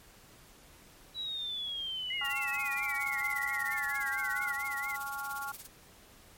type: exponential sweep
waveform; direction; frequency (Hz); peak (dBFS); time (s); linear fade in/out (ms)
sine; down; 3944 to 1400; -34; 1.14-4.56; 50
type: tone with vibrato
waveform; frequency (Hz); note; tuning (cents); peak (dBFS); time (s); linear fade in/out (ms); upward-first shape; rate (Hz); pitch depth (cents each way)
sine; 2019; B6; +38; -35; 2.1-4.96; 5; triangle; 4.4; 130
type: chord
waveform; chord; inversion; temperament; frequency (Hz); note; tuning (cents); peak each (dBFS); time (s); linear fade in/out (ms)
sine; Db major; second; equal; 830.6 / 1108.7 / 1396.9; Ab5 / Db6 / F6; 0 / 0 / 0; -41 / -42 / -38; 2.21-5.52; 5
type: noise with tremolo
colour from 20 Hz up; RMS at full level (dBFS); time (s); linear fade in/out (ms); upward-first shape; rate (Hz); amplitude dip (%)
blue; -42; 2.24-5.67; 10; sine; 17; 90
effects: pink hiss -57 dBFS RMS until 6.37 s + MP3 64 kbps